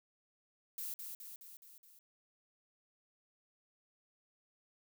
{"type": "noise with echo", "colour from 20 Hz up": "violet", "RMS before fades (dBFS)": -42, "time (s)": [0.78, 0.94], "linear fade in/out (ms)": 2, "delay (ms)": 210, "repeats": 5, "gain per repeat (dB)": -4, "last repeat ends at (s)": 1.99, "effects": []}